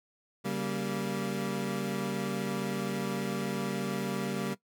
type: chord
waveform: 25% pulse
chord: G diminished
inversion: second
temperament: equal with one note detuned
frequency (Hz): 138.59 / 193.63 / 233.1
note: Db3 / G3 / Bb3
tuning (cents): 0 / -21 / 0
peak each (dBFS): -34 / -30 / -32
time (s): 0.44-4.55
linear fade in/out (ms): 20
effects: noise-tail reverb RT60 0.1 s tail -18 dB re dry